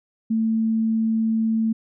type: tone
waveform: sine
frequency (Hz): 223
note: A3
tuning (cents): +23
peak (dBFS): -18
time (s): 0.3-1.73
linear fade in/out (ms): 10
effects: none